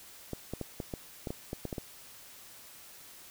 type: clicks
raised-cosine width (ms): 2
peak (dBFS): -22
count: 11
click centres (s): 0.333 / 0.536 / 0.613 / 0.802 / 0.938 / 1.272 / 1.305 / 1.531 / 1.653 / 1.728 / 1.782
effects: white hiss -52 dBFS RMS until 3.3 s